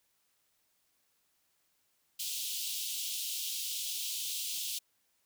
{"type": "high-pass noise", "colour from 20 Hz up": "pink", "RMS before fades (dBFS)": -37, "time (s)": [2.19, 4.79], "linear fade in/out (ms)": 10, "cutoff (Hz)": 2900, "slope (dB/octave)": 48, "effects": ["white hiss -75 dBFS RMS until 5.25 s"]}